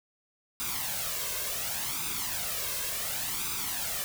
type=noise with flanger; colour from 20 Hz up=white; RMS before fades=-33 dBFS; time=0.6-4.04 s; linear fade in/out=0 ms; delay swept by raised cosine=0.81 to 1.91 ms; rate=0.69 Hz; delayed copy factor=+0.65; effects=none